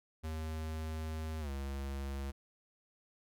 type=tone with pitch glide; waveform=square; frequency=79 to 68.77 Hz; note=D#2 to C#2; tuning=+27 to -13 cents; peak=-38 dBFS; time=0.23-2.32 s; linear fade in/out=20 ms; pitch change=-240 cents; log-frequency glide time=1.4-1.5 s; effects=none